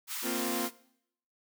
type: high-pass noise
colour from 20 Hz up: white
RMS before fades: -37 dBFS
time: 0.07-0.71 s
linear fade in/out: 50 ms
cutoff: 850 Hz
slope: 96 dB/octave
type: chord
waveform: sawtooth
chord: Bb suspended second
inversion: none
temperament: equal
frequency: 233.1 / 261.6 / 349.2 Hz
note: Bb3 / C4 / F4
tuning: 0 / 0 / 0 cents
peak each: -32 / -32 / -32 dBFS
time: 0.22-0.7 s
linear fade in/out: 50 ms
effects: noise-tail reverb RT60 0.7 s tail -20 dB re dry